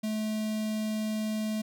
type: tone with notch filter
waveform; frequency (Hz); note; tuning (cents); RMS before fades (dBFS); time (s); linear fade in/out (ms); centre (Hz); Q
square; 216; A3; -32; -31; 0.03-1.62; 10; 1300; 0.93
effects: none